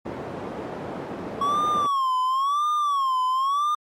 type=band-pass noise; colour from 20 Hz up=white; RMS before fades=-33 dBFS; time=0.05-1.87 s; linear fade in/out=10 ms; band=130 to 600 Hz; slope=12 dB/octave
type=tone with vibrato; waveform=triangle; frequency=1108.7 Hz; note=C#6; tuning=in tune; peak=-18 dBFS; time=1.41-3.75 s; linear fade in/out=5 ms; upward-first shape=sine; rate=0.96 Hz; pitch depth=150 cents each way
effects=MP3 64 kbps